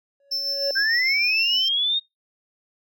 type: tone with exponential growth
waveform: triangle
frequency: 560 Hz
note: C#5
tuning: 18 cents sharp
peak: -19 dBFS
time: 0.2-0.71 s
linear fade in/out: 2 ms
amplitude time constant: 110 ms
type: tone with tremolo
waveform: triangle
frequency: 5320 Hz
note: E8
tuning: 15 cents sharp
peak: -21 dBFS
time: 0.31-1.69 s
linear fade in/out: 10 ms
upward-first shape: sine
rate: 6.6 Hz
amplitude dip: 35%
type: linear sweep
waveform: sine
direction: up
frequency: 1550 to 3734 Hz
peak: -19 dBFS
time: 0.75-2 s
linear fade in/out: 20 ms
effects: noise-tail reverb RT60 0.2 s tail -26 dB re dry